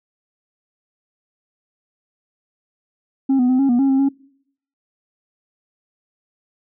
sine tone with pitch steps, 269.2 / 248.6 / 256.5 / 273.8 / 241.7 / 273 / 267.6 / 274.9 Hz, C4 / B3 / C4 / C#4 / B3 / C#4 / C4 / C#4, +49 / +12 / -34 / -21 / -37 / -26 / +39 / -14 cents, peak -10 dBFS, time 3.29-4.09 s, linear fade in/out 10 ms, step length 100 ms, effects noise-tail reverb RT60 0.7 s tail -26 dB re dry + tanh soft clip ceiling -12 dBFS

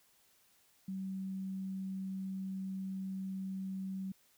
sine tone, 190.9 Hz, G3, 46 cents flat, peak -37 dBFS, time 0.88-4.12 s, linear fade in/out 5 ms, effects white hiss -69 dBFS RMS until 4.37 s

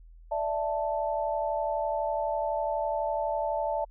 sine chord, D suspended second, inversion none, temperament equal, 587.3 / 659.3 / 880 Hz, D5 / E5 / A5, 0 / 0 / 0 cents, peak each -31 dBFS, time 0.31-3.85 s, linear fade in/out 10 ms, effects added 41 Hz sine -48 dBFS peak until 3.9 s

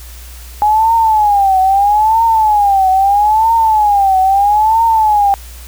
sine tone with vibrato, 830.6 Hz, G#5, in tune, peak -7 dBFS, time 0.62-5.34 s, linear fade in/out 0 ms, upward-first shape triangle, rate 0.77 Hz, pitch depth 180 cents each way, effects added 60 Hz sine -30 dBFS peak until 5.67 s + white hiss -37 dBFS RMS until 5.67 s

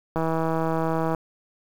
click train, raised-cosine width 1 ms, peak -12 dBFS, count 161, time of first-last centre 0.16-1.148 s, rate 162 Hz, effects 7-bit

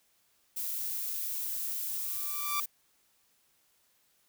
violet noise, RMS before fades -35 dBFS, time 0.56-2.66 s, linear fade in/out 10 ms
sawtooth tone with exponential growth, 1171 Hz, D6, 5 cents flat, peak -25 dBFS, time 1.95-2.6 s, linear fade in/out 2 ms, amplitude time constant 140 ms
effects white hiss -70 dBFS RMS until 4.28 s

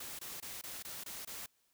white noise bursts, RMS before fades -45 dBFS, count 7, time 0-1.462 s, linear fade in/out 5 ms, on 190 ms, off 22 ms, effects white hiss -75 dBFS RMS until 1.73 s

